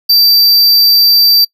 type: tone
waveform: square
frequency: 4667 Hz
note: D8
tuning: 12 cents flat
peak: -5 dBFS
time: 0.09-1.45 s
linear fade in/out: 10 ms
effects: noise-tail reverb RT60 0.1 s tail -26 dB re dry